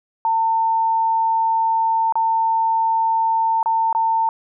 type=tone with dropouts; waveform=sine; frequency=900 Hz; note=A5; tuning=39 cents sharp; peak=-15 dBFS; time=0.25-4.29 s; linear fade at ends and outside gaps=1 ms; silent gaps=2.124-2.155 / 3.629-3.659 / 3.928-3.949 s; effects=none